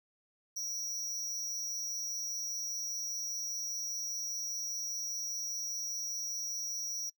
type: tone with amplitude modulation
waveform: square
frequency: 5740 Hz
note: F8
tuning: 47 cents sharp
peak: -31 dBFS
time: 0.56-7.1 s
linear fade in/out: 10 ms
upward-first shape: sine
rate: 215 Hz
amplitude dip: 90%
effects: noise-tail reverb RT60 0.1 s tail -23 dB re dry